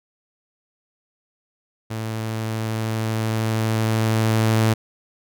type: tone with level ramp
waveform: sawtooth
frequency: 110.9 Hz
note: A2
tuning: 14 cents sharp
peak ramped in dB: -22 to -11 dBFS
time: 1.9-4.74 s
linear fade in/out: 10 ms
effects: none